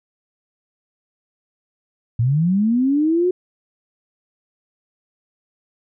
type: linear sweep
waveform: sine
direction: up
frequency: 110 to 370 Hz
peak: -14 dBFS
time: 2.19-3.31 s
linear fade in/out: 5 ms
effects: none